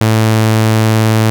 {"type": "tone", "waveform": "sawtooth", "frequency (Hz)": 110.2, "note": "A2", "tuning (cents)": 3, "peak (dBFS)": -4, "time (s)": [0.01, 1.3], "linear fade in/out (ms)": 0, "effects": []}